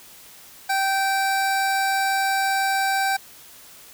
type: tone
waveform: 25% pulse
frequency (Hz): 778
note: G5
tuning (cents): -13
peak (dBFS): -16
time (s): 0.69-3.17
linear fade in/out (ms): 10
effects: white hiss -46 dBFS RMS until 3.93 s